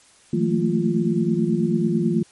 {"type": "tone cluster", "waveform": "sine", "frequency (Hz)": [160.8, 179.8, 217.4, 226.6, 347.9], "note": ["E3", "F#3", "A3", "A#3", "F4"], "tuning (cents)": [-43, -49, -21, -49, -7], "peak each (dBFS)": -24, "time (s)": [0.33, 2.23], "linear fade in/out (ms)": 5, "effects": ["white hiss -53 dBFS RMS until 2.31 s", "MP3 48 kbps"]}